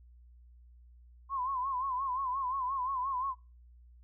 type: tone with vibrato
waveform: sine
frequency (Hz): 1046.5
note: C6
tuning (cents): 0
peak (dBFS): -31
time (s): 1.29-3.35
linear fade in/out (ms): 50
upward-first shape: sine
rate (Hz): 5.7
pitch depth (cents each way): 100
effects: noise-tail reverb RT60 0.3 s tail -24 dB re dry + added 60 Hz sine -54 dBFS peak until 4.03 s